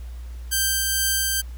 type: tone with tremolo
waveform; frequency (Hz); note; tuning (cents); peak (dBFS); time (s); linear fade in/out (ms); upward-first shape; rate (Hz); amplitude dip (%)
5% pulse; 1568; G6; 0; -8; 0.51-1.42; 20; triangle; 2.2; 25
effects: added 60 Hz sine -32 dBFS peak until 1.57 s + pink hiss -53 dBFS RMS until 1.57 s